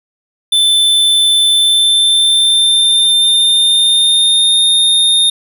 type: tone with pitch glide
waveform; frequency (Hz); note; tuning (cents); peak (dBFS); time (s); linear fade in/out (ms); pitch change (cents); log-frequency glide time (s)
square; 3529 to 3662; A7 to A#7; +4 to -32; -8; 0.52-5.3; 5; +64; 1.49-4.61
effects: none